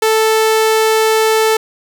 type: tone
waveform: sawtooth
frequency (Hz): 440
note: A4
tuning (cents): 0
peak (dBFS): -6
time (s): 0.02-1.57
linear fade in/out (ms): 5
effects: none